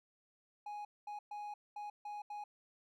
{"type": "tone bursts at uneven times", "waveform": "triangle", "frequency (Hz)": 830.6, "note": "G#5", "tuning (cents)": 0, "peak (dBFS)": -40, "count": 6, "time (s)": [[0.66, 0.85], [1.07, 1.19], [1.31, 1.54], [1.76, 1.9], [2.05, 2.22], [2.3, 2.44]], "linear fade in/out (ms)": 5, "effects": []}